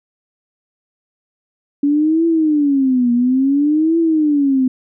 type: tone with vibrato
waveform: sine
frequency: 282.3 Hz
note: C#4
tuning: 32 cents sharp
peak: -11 dBFS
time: 1.83-4.68 s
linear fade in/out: 5 ms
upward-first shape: triangle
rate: 0.58 Hz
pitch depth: 300 cents each way
effects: none